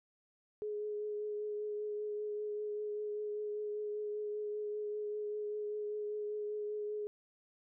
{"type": "tone with vibrato", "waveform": "sine", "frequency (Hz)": 420, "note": "G#4", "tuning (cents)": 19, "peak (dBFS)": -36, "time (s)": [0.62, 7.07], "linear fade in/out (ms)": 0, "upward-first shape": "triangle", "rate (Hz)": 5.1, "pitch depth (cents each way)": 17, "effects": []}